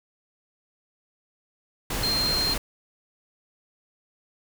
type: tone in noise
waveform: sine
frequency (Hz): 4186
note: C8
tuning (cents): 0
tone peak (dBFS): -23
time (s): 2.03-2.54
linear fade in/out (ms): 5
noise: pink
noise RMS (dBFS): -29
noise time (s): 1.9-2.58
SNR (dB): +3
effects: none